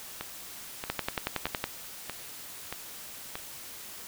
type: two click trains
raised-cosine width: 0.3 ms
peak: -18 / -12 dBFS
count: 6 / 9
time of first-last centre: 0.21-3.355 / 0.9-1.641 s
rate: 1.59 / 10.8 Hz
effects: white hiss -44 dBFS RMS until 4.07 s